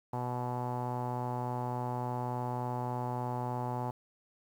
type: tone with low-pass filter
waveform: sawtooth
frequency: 123.47 Hz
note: B2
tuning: in tune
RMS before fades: -35 dBFS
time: 0.13-3.91 s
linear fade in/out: 5 ms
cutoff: 880 Hz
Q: 5.5
effects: 10-bit